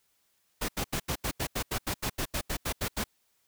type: noise bursts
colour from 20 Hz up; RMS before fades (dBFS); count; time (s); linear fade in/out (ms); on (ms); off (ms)
pink; -31; 16; 0.61-3.041; 10; 76; 81
effects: white hiss -72 dBFS RMS until 3.47 s